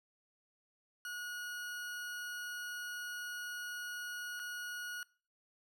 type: tone with dropouts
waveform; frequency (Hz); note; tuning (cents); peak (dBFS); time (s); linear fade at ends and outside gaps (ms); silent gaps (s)
40% pulse; 1452; F#6; -33; -40; 1.05-5.03; 1; 4.394-4.398
effects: noise-tail reverb RT60 0.4 s tail -23 dB re dry